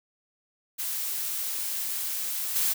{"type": "noise with level steps", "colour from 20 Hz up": "blue", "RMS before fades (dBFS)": [-31, -25], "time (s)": [0.78, 2.74], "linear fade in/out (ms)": 20, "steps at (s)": 2.55, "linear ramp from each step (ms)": 10, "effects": []}